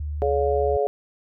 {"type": "tone", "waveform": "sine", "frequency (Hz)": 74.4, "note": "D2", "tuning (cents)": 23, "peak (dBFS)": -26, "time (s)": [0, 0.77], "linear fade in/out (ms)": 5}
{"type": "harmonic tone", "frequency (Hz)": 141.3, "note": "C#3", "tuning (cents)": 34, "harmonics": [3, 4, 5], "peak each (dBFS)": [-22, -24, -26], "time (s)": [0.22, 0.87], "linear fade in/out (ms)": 0}
{"effects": []}